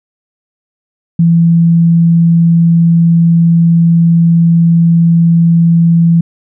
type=tone; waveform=sine; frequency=167.7 Hz; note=E3; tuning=30 cents sharp; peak=-4 dBFS; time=1.19-6.21 s; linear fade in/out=5 ms; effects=none